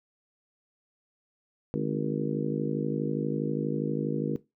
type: harmonic tone with a mistuned harmonic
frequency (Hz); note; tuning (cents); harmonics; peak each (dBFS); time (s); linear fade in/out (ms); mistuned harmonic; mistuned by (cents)
52.4; G#1; +16; 3 / 4 / 5 / 6 / 7 / 8 / 9; -32 / -34 / -33 / -35 / -36 / -38 / -35; 1.74-4.36; 0; 3; -81
effects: noise-tail reverb RT60 0.2 s tail -17 dB re dry